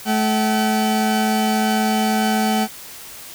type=tone pair together; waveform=40% pulse; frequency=216.6 / 759 Hz; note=A3 / F#5; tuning=-27 / +44 cents; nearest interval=octave + minor seventh; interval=2171 cents; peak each=-17 / -20 dBFS; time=0.05-2.68 s; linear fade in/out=50 ms; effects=white hiss -37 dBFS RMS until 3.34 s